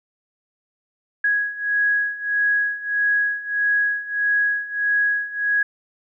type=beating tone pair; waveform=sine; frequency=1661.2 / 1662.8 Hz; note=G#6 / G#6; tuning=0 / +2 cents; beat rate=1.6 Hz; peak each=-23 / -20 dBFS; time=1.24-5.63 s; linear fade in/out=5 ms; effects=none